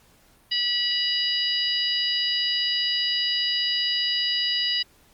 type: harmonic tone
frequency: 975 Hz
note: B5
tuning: 23 cents flat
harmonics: 2 / 3 / 4 / 5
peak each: -32 / -25 / -29 / -26 dBFS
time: 0.51-4.83 s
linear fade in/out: 10 ms
effects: pink hiss -58 dBFS RMS until 5.13 s + Opus 48 kbps